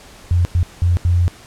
sine tone bursts at uneven times, 87.6 Hz, F2, 6 cents sharp, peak -11 dBFS, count 4, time 0.31-0.45 / 0.55-0.63 / 0.82-0.97 / 1.05-1.28 s, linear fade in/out 0 ms, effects pink hiss -42 dBFS RMS until 1.46 s + low-pass 10000 Hz 12 dB/octave

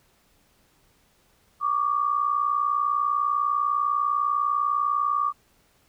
sine tone pair together, 1134 / 1194 Hz, C#6 / D6, +39 / +28 cents, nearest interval minor second, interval 89 cents, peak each -24 dBFS, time 1.6-5.33 s, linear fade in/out 50 ms, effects pink hiss -63 dBFS RMS until 5.88 s

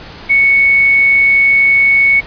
sine tone, 2217 Hz, C#7, in tune, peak -6 dBFS, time 0.29-2.21 s, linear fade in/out 20 ms, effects pink hiss -32 dBFS RMS until 2.26 s + resampled to 11025 Hz

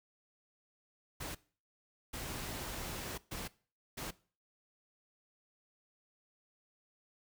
pink noise bursts at uneven times, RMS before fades -42 dBFS, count 4, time 1.2-1.35 / 2.13-3.18 / 3.31-3.48 / 3.97-4.11 s, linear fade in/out 10 ms, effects noise-tail reverb RT60 0.4 s tail -20 dB re dry

